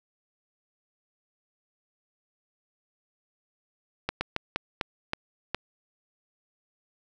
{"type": "slowing click train", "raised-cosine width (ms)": 0.3, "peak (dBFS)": -11, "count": 7, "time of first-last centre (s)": [4.09, 5.546], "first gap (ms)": 120, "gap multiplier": 1.28, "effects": []}